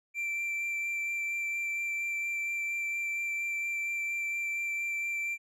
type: tone with vibrato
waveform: triangle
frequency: 2349 Hz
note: D7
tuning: in tune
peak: -29 dBFS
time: 0.14-5.38 s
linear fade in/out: 50 ms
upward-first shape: sine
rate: 4.3 Hz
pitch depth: 9 cents each way
effects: none